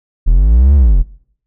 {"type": "linear two-way sweep", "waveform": "triangle", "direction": "up then down", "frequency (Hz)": [36.71, 73.42, 36.71], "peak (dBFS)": -3, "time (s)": [0.26, 1.03], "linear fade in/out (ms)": 20, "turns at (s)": 0.75, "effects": ["noise-tail reverb RT60 0.6 s tail -21 dB re dry"]}